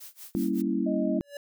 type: noise with tremolo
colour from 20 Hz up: blue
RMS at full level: -43 dBFS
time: 0-0.62 s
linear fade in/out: 10 ms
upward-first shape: sine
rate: 5.3 Hz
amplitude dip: 95%
type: chord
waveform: sine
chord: G diminished seventh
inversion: none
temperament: equal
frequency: 196 / 233.1 / 277.2 / 329.6 Hz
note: G3 / Bb3 / Db4 / Fb4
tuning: 0 / 0 / 0 / 0 cents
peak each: -30 dBFS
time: 0.35-1.21 s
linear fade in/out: 0 ms
type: tone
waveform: sine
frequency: 622.3 Hz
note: D#5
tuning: in tune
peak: -31 dBFS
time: 0.86-1.19 s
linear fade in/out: 10 ms
type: tone with exponential growth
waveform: square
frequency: 572 Hz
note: D5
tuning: 46 cents flat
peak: -34 dBFS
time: 1.2-1.37 s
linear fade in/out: 2 ms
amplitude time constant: 36 ms
effects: none